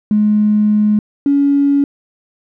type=tone pair in turn; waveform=triangle; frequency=210.6 / 282.1 Hz; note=G#3 / C#4; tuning=+24 / +30 cents; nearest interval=perfect fourth; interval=506 cents; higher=second; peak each=-5 dBFS; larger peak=neither; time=0.11-0.99 / 1.26-1.84 s; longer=first; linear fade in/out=2 ms; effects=tanh soft clip ceiling -7 dBFS